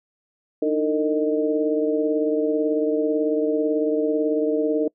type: tone cluster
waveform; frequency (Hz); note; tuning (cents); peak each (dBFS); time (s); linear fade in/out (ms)
sine; 302.3 / 320.4 / 454.7 / 619; D#4 / E4 / A#4 / D#5; -50 / -49 / -43 / -9; -23 / -29 / -21 / -27; 0.62-4.88; 5
effects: noise-tail reverb RT60 0.1 s tail -25 dB re dry